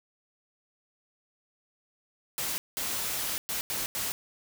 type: noise bursts at uneven times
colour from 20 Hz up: white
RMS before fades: -32 dBFS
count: 5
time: 2.38-2.58 / 2.77-3.38 / 3.49-3.61 / 3.7-3.86 / 3.95-4.12 s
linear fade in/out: 0 ms
effects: none